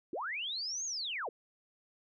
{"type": "linear two-way sweep", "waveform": "sine", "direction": "up then down", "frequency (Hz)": [277.2, 6700, 373.5], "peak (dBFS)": -35, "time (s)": [0.13, 1.29], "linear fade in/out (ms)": 2, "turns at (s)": 0.85, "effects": []}